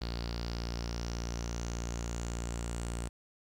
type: tone with low-pass filter sweep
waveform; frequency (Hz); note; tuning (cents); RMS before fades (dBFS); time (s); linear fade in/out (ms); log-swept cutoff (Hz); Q
sawtooth; 58.27; A#1; 0; -37; 0.01-3.09; 10; 4500 to 8400; 6
effects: 10-bit